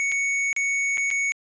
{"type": "tone with dropouts", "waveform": "square", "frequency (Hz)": 2224, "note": "C#7", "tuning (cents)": 5, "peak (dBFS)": -22, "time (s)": [0, 1.32], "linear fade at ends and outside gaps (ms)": 0, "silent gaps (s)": [[0.117, 0.121], [0.529, 0.564], [0.973, 0.98], [1.104, 1.112]], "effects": ["resampled to 16000 Hz"]}